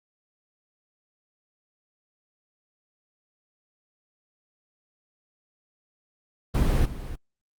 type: noise with echo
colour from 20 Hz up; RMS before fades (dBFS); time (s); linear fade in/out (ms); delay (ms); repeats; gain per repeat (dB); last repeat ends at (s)
brown; -21; 6.54-6.86; 10; 300; 1; -13; 7.16
effects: Opus 24 kbps